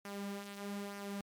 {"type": "tone with flanger", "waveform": "sawtooth", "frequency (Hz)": 201.1, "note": "G3", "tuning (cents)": 44, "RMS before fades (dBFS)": -43, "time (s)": [0.05, 1.21], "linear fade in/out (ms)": 2, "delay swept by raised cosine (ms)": [0.25, 5.15], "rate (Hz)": 1.1, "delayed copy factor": -0.5, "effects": ["MP3 96 kbps"]}